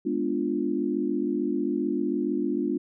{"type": "chord", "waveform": "sine", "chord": "G# diminished seventh", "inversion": "none", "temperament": "equal", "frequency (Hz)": [207.7, 246.9, 293.7, 349.2], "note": ["G#3", "B3", "D4", "F4"], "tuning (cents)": [0, 0, 0, 0], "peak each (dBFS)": [-32, -30, -28, -29], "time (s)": [0.05, 2.78], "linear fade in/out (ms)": 10, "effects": []}